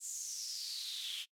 pink noise with high-pass filter sweep, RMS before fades -42 dBFS, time 0-1.26 s, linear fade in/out 50 ms, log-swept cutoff 7500 to 3000 Hz, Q 6.8, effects noise-tail reverb RT60 0.1 s tail -21 dB re dry + low-pass 12000 Hz 12 dB/octave

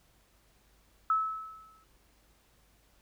sine tone with exponential decay, 1300 Hz, E6, 24 cents flat, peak -22 dBFS, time 1.1-1.84 s, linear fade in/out 2 ms, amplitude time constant 160 ms, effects added 51 Hz sine -67 dBFS peak until 3.01 s + pink hiss -67 dBFS RMS until 3.01 s

